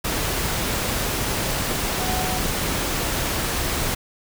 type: tone in noise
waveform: sine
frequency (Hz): 740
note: F#5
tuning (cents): 0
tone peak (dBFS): -28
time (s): 1.99-2.39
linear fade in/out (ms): 10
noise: pink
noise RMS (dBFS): -24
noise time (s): 0.04-3.95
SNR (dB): -7
effects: none